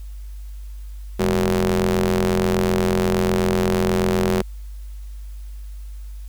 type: ring-modulated tone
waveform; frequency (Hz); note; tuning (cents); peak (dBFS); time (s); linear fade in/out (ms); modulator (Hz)
sawtooth; 88.2; F2; +18; -10; 1.19-4.42; 10; 288
effects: added 50 Hz sine -31 dBFS peak until 6.28 s + white hiss -55 dBFS RMS until 6.28 s